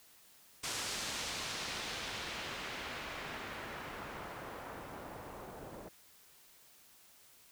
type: noise with low-pass filter sweep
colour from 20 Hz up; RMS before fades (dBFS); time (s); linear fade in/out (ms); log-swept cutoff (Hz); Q
white; -43; 0.63-5.89; 10; 7300 to 630; 0.86
effects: white hiss -62 dBFS RMS until 7.51 s